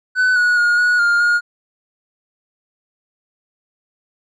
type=tone with pitch steps; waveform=triangle; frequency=1505 / 1461 / 1433 / 1459 / 1407 / 1428 Hz; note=F#6 / F#6 / F6 / F#6 / F6 / F6; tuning=+29 / -22 / +44 / -25 / +12 / +38 cents; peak=-10 dBFS; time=0.15-1.41 s; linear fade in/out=50 ms; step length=210 ms; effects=resampled to 22050 Hz